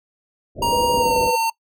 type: low-pass noise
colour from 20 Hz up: white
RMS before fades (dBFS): -28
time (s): 0.55-1.32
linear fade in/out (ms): 50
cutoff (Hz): 650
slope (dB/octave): 96
type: tone with pitch glide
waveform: square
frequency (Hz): 938 to 907.6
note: A#5 to A#5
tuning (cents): +11 to -47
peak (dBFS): -18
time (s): 0.62-1.5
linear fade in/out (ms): 5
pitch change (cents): -58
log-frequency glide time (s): 0.95-1.16
type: tone with tremolo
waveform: sine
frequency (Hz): 493.9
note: B4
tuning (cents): 0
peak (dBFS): -17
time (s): 0.72-1.36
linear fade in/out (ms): 10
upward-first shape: sine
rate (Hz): 18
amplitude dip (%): 60
effects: noise-tail reverb RT60 0.1 s tail -21 dB re dry